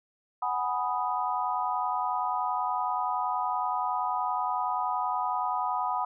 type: chord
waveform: sine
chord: G# minor seventh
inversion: third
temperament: equal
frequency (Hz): 740 / 830.6 / 987.8 / 1244.5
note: F#5 / G#5 / B5 / D#6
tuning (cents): 0 / 0 / 0 / 0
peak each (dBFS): -32 / -34 / -30 / -33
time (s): 0.42-6.05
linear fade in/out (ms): 5
effects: none